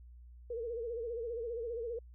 sine tone with vibrato, 466.2 Hz, A#4, in tune, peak -36 dBFS, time 0.5-1.99 s, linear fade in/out 5 ms, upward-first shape sine, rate 15 Hz, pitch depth 84 cents each way, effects added 60 Hz sine -51 dBFS peak until 2.14 s

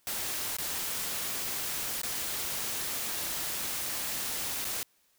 white noise with dropouts, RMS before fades -34 dBFS, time 0.07-4.83 s, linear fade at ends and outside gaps 0 ms, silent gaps 0.567-0.585 / 2.016-2.033 / 4.645-4.651 s, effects white hiss -69 dBFS RMS until 5.18 s

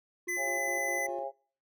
triangle tone with tremolo, 356.5 Hz, F4, 36 cents sharp, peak -37 dBFS, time 0.27-1.24 s, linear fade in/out 5 ms, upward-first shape square, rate 4.9 Hz, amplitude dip 55%
square tone, 2015 Hz, B6, 34 cents sharp, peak -32 dBFS, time 0.28-1.07 s, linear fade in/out 10 ms
harmonic tone, 135.9 Hz, C#3, 34 cents flat, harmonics 3 / 4 / 5 / 6, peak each -46 / -36 / -40 / -38 dBFS, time 0.36-1.32 s, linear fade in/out 50 ms
effects noise-tail reverb RT60 0.5 s tail -26 dB re dry

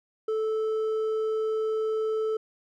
sine tone with hard clipping, 437.6 Hz, A4, 9 cents flat, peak -26 dBFS, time 0.28-2.37 s, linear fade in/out 5 ms, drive 4 dB, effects none

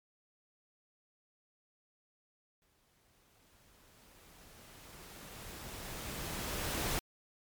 pink noise with exponential growth, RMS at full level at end -34 dBFS, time 2.62-6.99 s, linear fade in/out 0 ms, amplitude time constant 950 ms, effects MP3 96 kbps

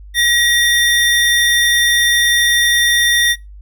square tone pair together, 1905 / 3596 Hz, A#6 / A7, +37 / +37 cents, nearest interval major seventh, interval 1100 cents, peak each -14 / -15 dBFS, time 0.14-3.36 s, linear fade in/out 50 ms, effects noise-tail reverb RT60 0.2 s tail -21 dB re dry + added 50 Hz sine -33 dBFS peak until 3.61 s

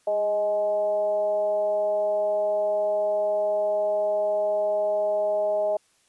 sine tone with frequency modulation, 626 Hz, D#5, 10 cents sharp, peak -21 dBFS, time 0.07-5.77 s, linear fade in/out 5 ms, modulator 214 Hz, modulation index 0.49, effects white hiss -64 dBFS RMS until 6.08 s + resampled to 24000 Hz

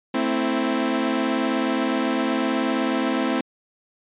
sawtooth chord, A minor, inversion none, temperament equal with one note detuned, 222.4 / 261.6 / 329.6 Hz, A3 / C4 / E4, +19 / 0 / 0 cents, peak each -23 / -19 / -22 dBFS, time 0.14-3.41 s, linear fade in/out 5 ms, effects resampled to 8000 Hz

